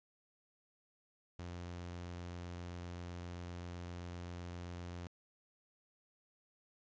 sawtooth tone, 87.7 Hz, F2, 8 cents sharp, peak -40 dBFS, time 1.39-5.07 s, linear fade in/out 0 ms, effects resampled to 16000 Hz + 12-bit

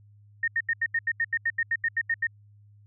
sine tone bursts, 1841 Hz, A#6, 22 cents flat, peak -22 dBFS, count 15, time 0.43-2.27 s, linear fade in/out 5 ms, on 48 ms, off 80 ms, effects added 103 Hz sine -52 dBFS peak until 2.86 s

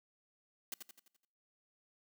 white noise with echo, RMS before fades -41 dBFS, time 0.72-0.74 s, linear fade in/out 2 ms, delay 85 ms, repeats 6, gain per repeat -6 dB, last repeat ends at 1.25 s, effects noise-tail reverb RT60 0.8 s tail -24 dB re dry + high-pass 200 Hz 12 dB/octave

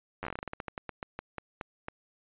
slowing click train, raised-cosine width 0.5 ms, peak -21 dBFS, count 21, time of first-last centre 0.23-1.884 s, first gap 10 ms, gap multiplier 1.19, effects resampled to 8000 Hz

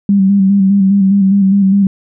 sine tone with vibrato, 196 Hz, G3, in tune, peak -6 dBFS, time 0.09-1.87 s, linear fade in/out 2 ms, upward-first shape square, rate 4.9 Hz, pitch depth 36 cents each way, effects none

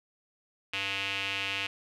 square tone with band-pass filter, 98 Hz, G2, in tune, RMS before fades -33 dBFS, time 0.73-1.67 s, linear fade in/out 5 ms, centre 2700 Hz, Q 4.1, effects none

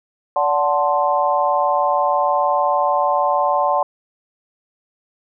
sine chord, D dominant seventh, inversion none, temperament equal with one note detuned, 579.2 / 740 / 880 / 1046.5 Hz, D5 / F#5 / A5 / C6, -24 / 0 / 0 / 0 cents, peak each -20 dBFS, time 0.36-3.83 s, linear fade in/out 2 ms, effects none

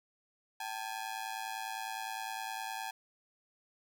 sawtooth ring-modulated tone, 830.6 Hz, G#5, in tune, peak -31 dBFS, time 0.6-2.91 s, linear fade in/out 5 ms, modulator 54.9 Hz, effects none

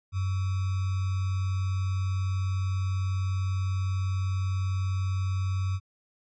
sine tone with sample-and-hold, 94.7 Hz, F#2, 41 cents sharp, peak -25 dBFS, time 0.12-5.8 s, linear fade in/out 50 ms, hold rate 1225 Hz, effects resampled to 16000 Hz

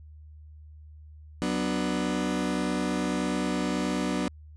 35% pulse chord, B minor, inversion second, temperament just, 185.21 / 246.9 / 296.3 Hz, F#3 / B3 / D4, +2 / 0 / +15 cents, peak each -29 dBFS, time 1.42-4.28 s, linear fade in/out 0 ms, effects added 76 Hz sine -45 dBFS peak until 4.56 s + resampled to 22050 Hz

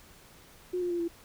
sine tone with pitch steps, 361.2 / 353.6 / 346.1 / 338.8 Hz, F#4 / F4 / F4 / E4, -42 / +22 / -16 / +48 cents, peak -28 dBFS, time 0.73-1.082 s, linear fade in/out 10 ms, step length 88 ms, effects pink hiss -55 dBFS RMS until 1.24 s

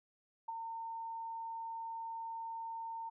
sine tone with ADSR envelope, 910 Hz, A#5, 42 cents flat, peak -36 dBFS, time 0.48-3.1 s, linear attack 9 ms, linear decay 19 ms, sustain -4 dB, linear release 16 ms, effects none

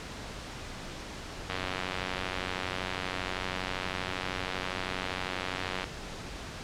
click train, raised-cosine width 0.3 ms, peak -16 dBFS, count 403, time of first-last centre 1.5-5.841 s, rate 92.6 Hz, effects pink hiss -41 dBFS RMS until 6.63 s + low-pass 6000 Hz 12 dB/octave

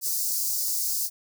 white high-pass noise, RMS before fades -27 dBFS, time 0.01-1.1 s, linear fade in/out 50 ms, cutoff 4700 Hz, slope 48 dB/octave, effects none

